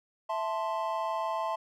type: chord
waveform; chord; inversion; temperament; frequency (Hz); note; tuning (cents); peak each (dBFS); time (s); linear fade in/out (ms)
triangle; A minor; second; equal; 659.3 / 880 / 1046.5; E5 / A5 / C6; 0 / 0 / 0; -32; 0.29-1.56; 10
effects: none